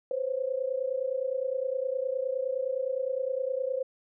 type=tone pair together; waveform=sine; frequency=510.3 / 540 Hz; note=C5 / C#5; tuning=-43 / -45 cents; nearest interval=minor second; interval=98 cents; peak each=-30 / -31 dBFS; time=0.11-3.83 s; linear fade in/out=2 ms; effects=none